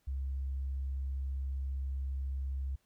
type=tone; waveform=sine; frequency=67.4 Hz; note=C#2; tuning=48 cents flat; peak=-32 dBFS; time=0.07-2.76 s; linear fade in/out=10 ms; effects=tanh soft clip ceiling -29 dBFS + pink hiss -75 dBFS RMS until 2.85 s